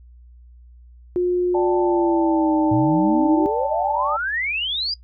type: tone with pitch glide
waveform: sine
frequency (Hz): 357.6 to 313.1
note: F4 to D#4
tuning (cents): +41 to +11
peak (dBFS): -16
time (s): 1.16-3.46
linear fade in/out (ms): 0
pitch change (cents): -230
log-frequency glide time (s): 1.78-2.53
type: chord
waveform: sine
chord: D suspended fourth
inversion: none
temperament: just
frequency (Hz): 587.3 / 783.1 / 881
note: D5 / G5 / A5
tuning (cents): 0 / -2 / +2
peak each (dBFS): -25 / -28 / -24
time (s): 1.54-4.17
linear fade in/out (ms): 10
type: exponential sweep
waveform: sine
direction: up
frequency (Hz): 110 to 4966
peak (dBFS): -21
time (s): 2.71-4.94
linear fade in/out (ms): 5
effects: noise-tail reverb RT60 0.1 s tail -18 dB re dry + added 60 Hz sine -43 dBFS peak until 5.03 s